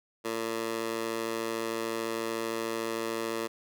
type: tone with high-pass filter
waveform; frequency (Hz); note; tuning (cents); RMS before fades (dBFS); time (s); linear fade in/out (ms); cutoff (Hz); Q
15% pulse; 113.6; A#2; -44; -33; 0.24-3.48; 20; 420; 1.1
effects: none